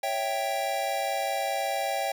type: chord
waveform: square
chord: C# diminished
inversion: none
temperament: equal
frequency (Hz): 554.4 / 659.3 / 784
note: C#5 / E5 / G5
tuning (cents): 0 / 0 / 0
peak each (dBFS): -34 / -33 / -30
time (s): 0.03-2.12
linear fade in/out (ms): 5
effects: none